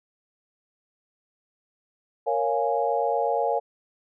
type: chord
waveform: sine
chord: Bb minor seventh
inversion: none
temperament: equal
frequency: 466.2 / 554.4 / 698.5 / 830.6 Hz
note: Bb4 / Db5 / F5 / Ab5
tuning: 0 / 0 / 0 / 0 cents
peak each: -27 dBFS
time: 2.26-3.6 s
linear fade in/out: 20 ms
effects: none